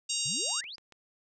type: harmonic tone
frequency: 935 Hz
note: A#5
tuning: 5 cents sharp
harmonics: 3 / 4 / 5 / 6 / 7 / 8 / 9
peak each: -37 / -37 / -37 / -37 / -37 / -37 / -37 dBFS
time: 0.09-0.61 s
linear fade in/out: 10 ms
type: exponential sweep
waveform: sine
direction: up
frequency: 113.8 to 5220 Hz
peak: -40 dBFS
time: 0.25-0.76 s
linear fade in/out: 10 ms
type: click train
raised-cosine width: 0.2 ms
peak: -35 dBFS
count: 4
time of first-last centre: 0.5-0.923 s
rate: 7.09 Hz
effects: none